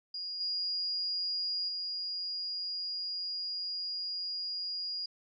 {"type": "tone with level steps", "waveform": "sine", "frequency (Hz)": 4859, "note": "D#8", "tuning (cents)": -42, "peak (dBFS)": [-36, -31, -34], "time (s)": [0.14, 5.06], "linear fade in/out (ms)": 5, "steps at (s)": [0.4, 1.68], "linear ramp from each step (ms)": 10, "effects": []}